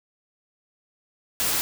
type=noise; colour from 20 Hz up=white; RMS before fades=-24 dBFS; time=1.4-1.61 s; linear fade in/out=0 ms; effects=none